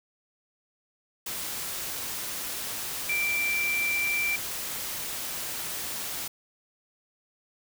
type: tone in noise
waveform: sine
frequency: 2349 Hz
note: D7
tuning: in tune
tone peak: -25 dBFS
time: 3.09-4.36 s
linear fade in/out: 5 ms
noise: white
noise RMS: -34 dBFS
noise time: 1.26-6.28 s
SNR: +6 dB
effects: none